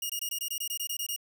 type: tone bursts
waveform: 10% pulse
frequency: 2856 Hz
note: F7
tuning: 38 cents sharp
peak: -22 dBFS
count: 12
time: 0.02-1.163 s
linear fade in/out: 5 ms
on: 76 ms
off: 21 ms
effects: none